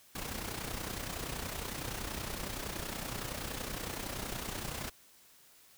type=noise with amplitude modulation; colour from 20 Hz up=pink; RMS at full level=-37 dBFS; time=0.15-4.9 s; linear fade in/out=5 ms; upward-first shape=sine; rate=30.7 Hz; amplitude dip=60%; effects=white hiss -61 dBFS RMS until 5.77 s